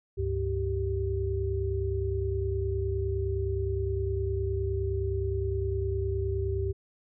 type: tone cluster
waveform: sine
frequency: 70.6 / 100.3 / 389.3 Hz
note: C#2 / G2 / G4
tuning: +32 / +40 / -12 cents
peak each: -31 dBFS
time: 0.17-6.73 s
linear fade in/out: 20 ms
effects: none